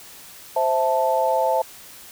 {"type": "chord", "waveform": "sine", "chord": "A minor", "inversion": "first", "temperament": "equal", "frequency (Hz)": [523.3, 659.3, 880], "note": ["C5", "E5", "A5"], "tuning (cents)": [0, 0, 0], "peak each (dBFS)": [-22, -22, -21], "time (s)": [0.56, 1.62], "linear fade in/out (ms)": 5, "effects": ["white hiss -43 dBFS RMS until 2.11 s"]}